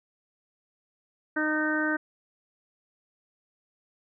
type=harmonic tone; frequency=307.4 Hz; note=D#4; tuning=21 cents flat; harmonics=1 / 2 / 3 / 4 / 5 / 6; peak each=-28 / -34 / -38 / -37 / -28 / -34 dBFS; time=1.36-1.97 s; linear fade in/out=10 ms; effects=none